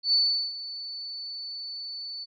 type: tone with ADSR envelope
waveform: sine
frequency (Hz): 4488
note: C#8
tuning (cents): +21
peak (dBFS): -18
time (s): 0.03-2.26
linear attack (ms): 100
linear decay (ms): 390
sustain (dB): -16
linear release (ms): 32
effects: none